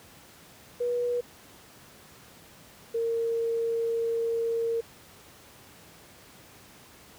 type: tone pair in turn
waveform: sine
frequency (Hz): 484.9 / 460.3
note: B4 / A#4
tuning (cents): -32 / -22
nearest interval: minor second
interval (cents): 90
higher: first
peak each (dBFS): -25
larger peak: neither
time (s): 0.8-1.21 / 2.94-4.81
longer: second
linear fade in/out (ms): 10
effects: pink hiss -52 dBFS RMS until 7.18 s + high-pass 80 Hz 12 dB/octave